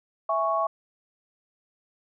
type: chord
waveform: sine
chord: C# minor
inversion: first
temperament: equal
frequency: 659.3 / 830.6 / 1108.7 Hz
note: E5 / G#5 / C#6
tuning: 0 / 0 / 0 cents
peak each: -26 / -31 / -25 dBFS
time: 0.29-0.67 s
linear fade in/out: 5 ms
effects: none